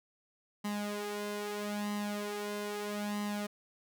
sawtooth tone with flanger, 206.8 Hz, G#3, 7 cents flat, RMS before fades -37 dBFS, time 0.64-3.47 s, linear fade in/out 10 ms, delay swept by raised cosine 1 to 2.9 ms, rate 0.78 Hz, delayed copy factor +0.7, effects none

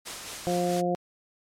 white noise with tremolo, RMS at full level -35 dBFS, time 0.05-0.82 s, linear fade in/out 20 ms, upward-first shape sine, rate 4.6 Hz, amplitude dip 30%
harmonic tone, 176.8 Hz, F3, 22 cents sharp, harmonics 1 / 2 / 3 / 4, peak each -29 / -29 / -29 / -29 dBFS, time 0.47-0.95 s, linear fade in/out 0 ms
effects low-pass 9000 Hz 12 dB/octave + MP3 96 kbps

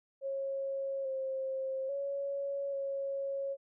sine tone with pitch steps, 545 / 531 / 558 / 550 Hz, C#5 / C5 / C#5 / C#5, -29 / +25 / +11 / -14 cents, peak -33 dBFS, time 0.21-3.57 s, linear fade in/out 50 ms, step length 840 ms, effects none

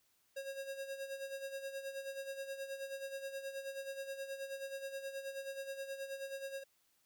square tone with tremolo, 544 Hz, C#5, 33 cents flat, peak -40 dBFS, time 0.36-6.64 s, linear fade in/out 10 ms, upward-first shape sine, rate 9.4 Hz, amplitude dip 65%, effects white hiss -75 dBFS RMS until 7.05 s

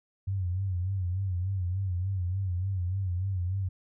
sine tone with vibrato, 93 Hz, F#2, 9 cents sharp, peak -27 dBFS, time 0.27-3.69 s, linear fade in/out 10 ms, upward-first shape sine, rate 3.4 Hz, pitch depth 97 cents each way, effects none

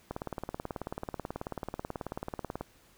click train, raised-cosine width 1 ms, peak -21 dBFS, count 47, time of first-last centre 0.11-2.61 s, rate 18.4 Hz, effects pink hiss -62 dBFS RMS until 2.97 s

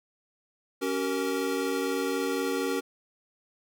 square chord, G diminished, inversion second, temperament equal with one note detuned, 277.2 / 382.2 / 466.2 Hz, Db4 / G4 / Bb4, 0 / -44 / 0 cents, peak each -32 dBFS, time 0.81-2.81 s, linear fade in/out 20 ms, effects none

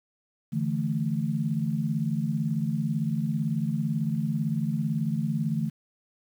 sine chord, D suspended second, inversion none, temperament equal, 146.83 / 164.81 / 220 Hz, D3 / E3 / A3, 0 / 0 / 0 cents, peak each -29 dBFS, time 0.52-5.7 s, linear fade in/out 20 ms, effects 9-bit

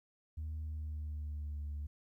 sine tone with pitch glide, 77.78 to 73.41 Hz, D#2 to D2, 0 to 0 cents, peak -36 dBFS, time 0.37-1.87 s, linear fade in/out 10 ms, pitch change -100 cents, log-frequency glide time 0.6-1.62 s, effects tanh soft clip ceiling -36 dBFS + 13-bit

